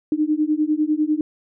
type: beating tone pair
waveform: sine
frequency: 300.3 / 310.3 Hz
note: D4 / D#4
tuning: +39 / -5 cents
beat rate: 10 Hz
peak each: -20 dBFS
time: 0.12-1.21 s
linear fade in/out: 2 ms
effects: none